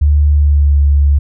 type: tone with pitch glide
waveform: sine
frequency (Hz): 73.42 to 71.37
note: D2 to D2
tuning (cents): 0 to -49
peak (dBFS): -6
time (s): 0.01-1.19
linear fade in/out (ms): 10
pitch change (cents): -49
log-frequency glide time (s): 0.33-0.79
effects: none